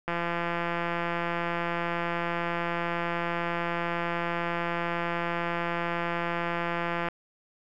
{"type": "click train", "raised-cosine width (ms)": 0.5, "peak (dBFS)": -15, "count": 1199, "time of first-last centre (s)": [0.08, 7.086], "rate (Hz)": 171, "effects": []}